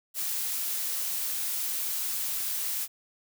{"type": "noise", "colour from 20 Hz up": "blue", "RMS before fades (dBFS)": -31, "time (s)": [0.14, 2.88], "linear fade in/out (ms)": 50, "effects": []}